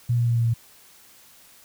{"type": "tone with pitch steps", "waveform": "sine", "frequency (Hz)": [120, 118.9, 117.8, 116.72, 115.64], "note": ["B2", "A#2", "A#2", "A#2", "A#2"], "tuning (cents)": [-49, 35, 19, 3, -13], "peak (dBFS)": -18, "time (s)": [0.09, 0.54], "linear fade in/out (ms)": 10, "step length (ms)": 90, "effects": ["white hiss -52 dBFS RMS until 1.64 s"]}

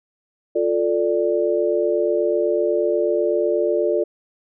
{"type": "chord", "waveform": "sine", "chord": "D minor", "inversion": "first", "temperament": "just", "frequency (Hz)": [352.4, 440.5, 587.3], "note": ["F4", "A4", "D5"], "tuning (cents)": [16, 2, 0], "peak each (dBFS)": -21, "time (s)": [0.55, 4.04], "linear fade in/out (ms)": 10, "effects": []}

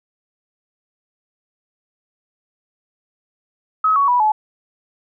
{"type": "tone with pitch steps", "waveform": "sine", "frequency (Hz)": [1278, 1119, 979.8, 857.9], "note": ["D#6", "C#6", "B5", "A5"], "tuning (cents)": [46, 16, -14, -44], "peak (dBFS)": -12, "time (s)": [3.84, 4.32], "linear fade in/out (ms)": 5, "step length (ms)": 120, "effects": []}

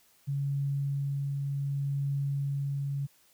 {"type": "tone with tremolo", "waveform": "sine", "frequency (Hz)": 140, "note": "C#3", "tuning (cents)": 18, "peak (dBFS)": -27, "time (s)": [0.27, 3.07], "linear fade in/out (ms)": 20, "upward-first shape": "triangle", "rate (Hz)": 0.67, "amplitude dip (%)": 25, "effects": ["white hiss -64 dBFS RMS until 3.33 s"]}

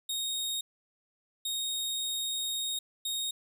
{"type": "tone bursts at uneven times", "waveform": "sawtooth", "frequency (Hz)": 3729, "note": "A#7", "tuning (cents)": 0, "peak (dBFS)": -28, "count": 3, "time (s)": [[0.09, 0.61], [1.45, 2.79], [3.05, 3.31]], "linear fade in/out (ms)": 5, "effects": []}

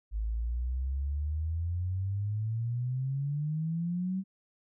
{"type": "exponential sweep", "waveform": "sine", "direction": "up", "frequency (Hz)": [51.91, 193.3], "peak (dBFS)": -29, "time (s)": [0.11, 4.24], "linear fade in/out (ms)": 50, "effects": []}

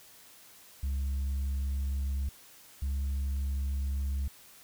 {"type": "tone pair in turn", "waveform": "sine", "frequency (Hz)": [68.3, 68.64], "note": ["C#2", "C#2"], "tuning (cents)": [-25, -16], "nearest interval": "unison", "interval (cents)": 9, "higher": "second", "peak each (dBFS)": -26, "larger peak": "neither", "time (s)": [[0.83, 2.29], [2.82, 4.28]], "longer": "neither", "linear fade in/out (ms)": 5, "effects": ["tanh soft clip ceiling -28 dBFS", "white hiss -55 dBFS RMS until 4.63 s"]}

